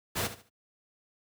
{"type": "noise with echo", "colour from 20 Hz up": "pink", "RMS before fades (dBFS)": -30, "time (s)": [0.15, 0.28], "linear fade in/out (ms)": 20, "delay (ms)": 73, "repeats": 3, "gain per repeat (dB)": -12, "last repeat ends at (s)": 0.499, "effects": ["high-pass 80 Hz 12 dB/octave"]}